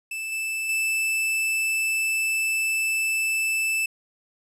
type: tone with level steps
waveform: 45% pulse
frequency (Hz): 2637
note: E7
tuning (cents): 0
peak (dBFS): -29 / -26 / -22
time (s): 0.11-3.86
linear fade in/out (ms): 5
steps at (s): 0.32 / 0.69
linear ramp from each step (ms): 2
effects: resampled to 32000 Hz + 10-bit